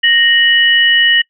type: tone pair together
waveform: sine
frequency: 1862 / 2946 Hz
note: A#6 / F#7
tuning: -2 / -8 cents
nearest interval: minor sixth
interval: 794 cents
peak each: -10 dBFS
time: 0.03-1.22 s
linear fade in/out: 10 ms
effects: noise-tail reverb RT60 0.1 s tail -24 dB re dry